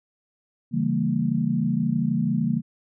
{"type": "chord", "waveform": "sine", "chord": "C# diminished seventh", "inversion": "none", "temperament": "equal with one note detuned", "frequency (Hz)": [138.59, 164.81, 196, 228.8], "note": ["C#3", "E3", "G3", "Bb3"], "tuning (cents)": [0, 0, 0, -32], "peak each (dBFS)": [-28, -26, -27, -24], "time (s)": [0.71, 2.62], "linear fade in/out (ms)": 50, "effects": []}